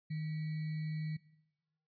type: tone with sample-and-hold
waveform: sine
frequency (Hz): 155.56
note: D#3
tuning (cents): 0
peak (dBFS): -35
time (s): 0.1-1.17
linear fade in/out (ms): 10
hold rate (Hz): 2100
effects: noise-tail reverb RT60 1.0 s tail -21 dB re dry + resampled to 11025 Hz